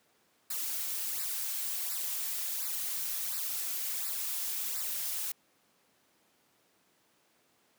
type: noise with flanger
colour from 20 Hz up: blue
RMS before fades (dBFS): -35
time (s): 0.5-5.32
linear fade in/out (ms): 5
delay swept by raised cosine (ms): 0.31 to 4.81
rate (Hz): 1.4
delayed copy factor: -0.75
effects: pink hiss -69 dBFS RMS until 7.78 s + high-pass 200 Hz 12 dB/octave